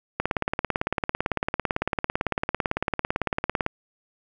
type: click train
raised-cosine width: 0.5 ms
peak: -8 dBFS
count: 63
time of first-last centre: 0.2-3.664 s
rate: 17.9 Hz
effects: none